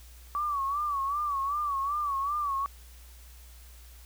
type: tone with vibrato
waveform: sine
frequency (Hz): 1142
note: D6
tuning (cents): -49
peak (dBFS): -27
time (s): 0.35-2.66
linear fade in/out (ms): 0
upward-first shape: sine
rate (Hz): 2.6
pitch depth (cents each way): 93
effects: added 60 Hz sine -48 dBFS peak until 4.05 s + white hiss -56 dBFS RMS until 4.05 s